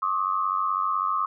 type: tone cluster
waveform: sine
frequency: 1080 / 1176 / 1268 Hz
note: C#6 / D6 / D#6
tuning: -45 / +2 / +32 cents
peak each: -27 dBFS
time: 0.02-1.26 s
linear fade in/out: 5 ms
effects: none